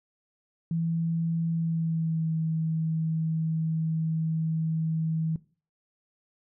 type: tone with pitch glide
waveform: sine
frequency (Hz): 165.4 to 160.51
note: E3 to E3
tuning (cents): +6 to -46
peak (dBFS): -25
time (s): 0.71-5.36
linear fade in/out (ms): 2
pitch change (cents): -52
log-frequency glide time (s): 1.5-2.33
effects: noise-tail reverb RT60 0.4 s tail -19 dB re dry